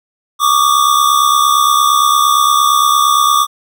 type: tone pair together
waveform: square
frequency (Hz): 1139 / 1207.7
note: C#6 / D6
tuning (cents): +47 / +48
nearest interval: minor second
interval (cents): 101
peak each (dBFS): -12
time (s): 0.39-3.47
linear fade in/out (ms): 50
effects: none